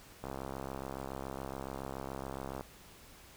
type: click train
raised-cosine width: 1 ms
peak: -26 dBFS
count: 160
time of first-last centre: 0.24-2.61 s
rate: 67.1 Hz
effects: pink hiss -56 dBFS RMS until 3.36 s